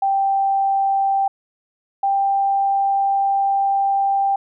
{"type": "tone pair in turn", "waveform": "sine", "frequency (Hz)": [784, 789], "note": ["G5", "G5"], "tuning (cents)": [0, 11], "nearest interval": "unison", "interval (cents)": 11, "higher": "second", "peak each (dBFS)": -15, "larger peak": "neither", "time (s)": [[0.02, 1.28], [2.03, 4.36]], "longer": "second", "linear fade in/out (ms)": 5, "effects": []}